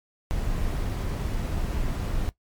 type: noise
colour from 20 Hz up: brown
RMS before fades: -27 dBFS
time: 0.31-2.29 s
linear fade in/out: 0 ms
effects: noise-tail reverb RT60 0.1 s tail -17 dB re dry + MP3 96 kbps